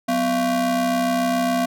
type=ring-modulated tone; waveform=square; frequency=217.2 Hz; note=A3; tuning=22 cents flat; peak=-16 dBFS; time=0.08-1.66 s; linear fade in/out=10 ms; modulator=468 Hz; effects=none